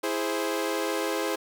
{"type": "chord", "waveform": "sawtooth", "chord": "E augmented", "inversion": "none", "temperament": "equal", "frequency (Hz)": [329.6, 415.3, 523.3], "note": ["E4", "G#4", "B#4"], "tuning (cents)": [0, 0, 0], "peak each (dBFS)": -27, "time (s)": [0.03, 1.36], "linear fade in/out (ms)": 10, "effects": []}